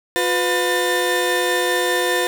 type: tone cluster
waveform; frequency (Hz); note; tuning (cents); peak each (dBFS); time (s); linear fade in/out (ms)
30% pulse; 357 / 500 / 1790; F4 / B4 / A6; +38 / +21 / +29; -19; 0.16-2.27; 0
effects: none